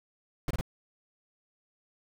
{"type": "noise bursts", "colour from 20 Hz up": "brown", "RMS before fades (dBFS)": -30, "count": 3, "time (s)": [0.48, 0.611], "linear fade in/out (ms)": 2, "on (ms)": 27, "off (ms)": 25, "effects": []}